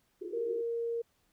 white band-pass noise, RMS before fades -41 dBFS, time 0.21-0.62 s, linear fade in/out 10 ms, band 350 to 420 Hz, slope 96 dB/octave
sine tone, 465.5 Hz, A#4, 2 cents flat, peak -31 dBFS, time 0.33-1.02 s, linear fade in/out 10 ms
effects pink hiss -73 dBFS RMS until 1.32 s

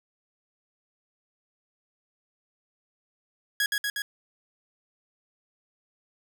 sawtooth tone with echo, 1661.2 Hz, G#6, in tune, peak -19 dBFS, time 3.6-3.66 s, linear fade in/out 2 ms, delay 120 ms, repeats 3, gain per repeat -2 dB, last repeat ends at 4.02 s, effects none

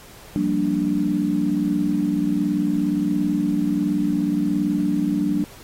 sine chord, G minor seventh, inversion third, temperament equal, 174.61 / 196 / 233.1 / 293.7 Hz, F3 / G3 / Bb3 / D4, 0 / 0 / 0 / 0 cents, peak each -27 / -24 / -26 / -21 dBFS, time 0.36-5.44 s, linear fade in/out 0 ms, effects pink hiss -45 dBFS RMS until 5.63 s + AAC 48 kbps

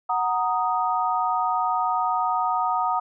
sine chord, D# minor, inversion first, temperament equal, 740 / 932.3 / 1244.5 Hz, F#5 / A#5 / D#6, 0 / 0 / 0 cents, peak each -25 dBFS, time 0.09-3 s, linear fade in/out 10 ms, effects none

